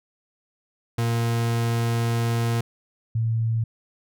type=tone pair in turn; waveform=40% pulse / sine; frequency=116.54 / 113.35 Hz; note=A#2 / A#2; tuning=0 / -48 cents; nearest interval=unison; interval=48 cents; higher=first; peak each=-20 dBFS; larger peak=neither; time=0.98-2.61 / 3.15-3.64 s; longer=first; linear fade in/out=5 ms; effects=none